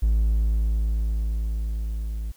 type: tone with level ramp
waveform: triangle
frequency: 54.4 Hz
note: A1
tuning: 19 cents flat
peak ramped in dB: -14 to -25 dBFS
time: 0.02-2.32 s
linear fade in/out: 10 ms
effects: tanh soft clip ceiling -10 dBFS + white hiss -57 dBFS RMS until 2.36 s